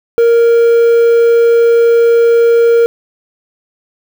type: tone with quantisation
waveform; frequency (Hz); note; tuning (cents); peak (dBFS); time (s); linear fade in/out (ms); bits
triangle; 466.2; A#4; 0; -3; 0.18-2.86; 0; 5
effects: none